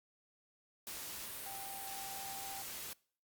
sine tone in noise, 784 Hz, G5, in tune, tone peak -47 dBFS, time 1.46-2.62 s, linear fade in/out 0 ms, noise white, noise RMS -45 dBFS, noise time 0.87-2.93 s, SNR -5 dB, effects noise-tail reverb RT60 0.5 s tail -24 dB re dry + Opus 48 kbps

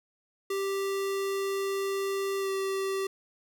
square tone with pitch glide, 392 to 387.5 Hz, G4 to G4, 0 to -20 cents, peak -29 dBFS, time 0.5-3.07 s, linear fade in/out 5 ms, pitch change -20 cents, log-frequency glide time 2.39-2.49 s, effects none

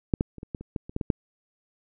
clicks, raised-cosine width 3 ms, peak -8 / -10 / -28 / -24 / -18 / -26 / -16 / -26 / -15 / -16 / -8 dBFS, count 11, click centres 0.138 / 0.209 / 0.383 / 0.431 / 0.548 / 0.61 / 0.762 / 0.895 / 0.964 / 1.012 / 1.102 s, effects none

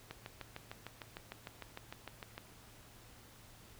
click train, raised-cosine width 0.3 ms, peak -28 dBFS, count 16, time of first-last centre 0.11-2.379 s, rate 6.61 Hz, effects added 112 Hz sine -63 dBFS peak until 3.79 s + pink hiss -59 dBFS RMS until 3.79 s

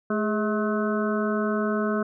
harmonic tone with a mistuned harmonic, 214.4 Hz, A3, 45 cents flat, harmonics 1 / 2 / 3 / 5 / 6 / 7, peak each -25 / -28 / -31 / -35 / -33 / -34 dBFS, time 0.1-2.03 s, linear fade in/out 5 ms, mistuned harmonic 2, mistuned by -58 cents, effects none

